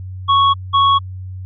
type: tone pair in turn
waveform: square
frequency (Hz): 1108.7 / 1108.7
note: C#6 / C#6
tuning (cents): 0 / 0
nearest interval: unison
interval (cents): 0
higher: neither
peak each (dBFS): -10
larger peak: neither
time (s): 0.28-0.54 / 0.73-0.99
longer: neither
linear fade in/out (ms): 20
effects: added 93 Hz sine -26 dBFS peak until 1.45 s + resampled to 11025 Hz